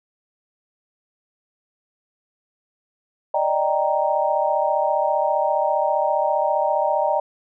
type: chord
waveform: sine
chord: Eb major seventh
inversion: third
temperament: equal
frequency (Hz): 587.3 / 622.3 / 784 / 932.3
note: D5 / Eb5 / G5 / Bb5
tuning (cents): 0 / 0 / 0 / 0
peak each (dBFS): -23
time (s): 3.34-7.2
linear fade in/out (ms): 5
effects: none